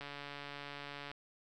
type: click train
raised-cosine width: 0.3 ms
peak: -29 dBFS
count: 159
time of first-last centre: 0.01-1.115 s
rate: 143 Hz
effects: none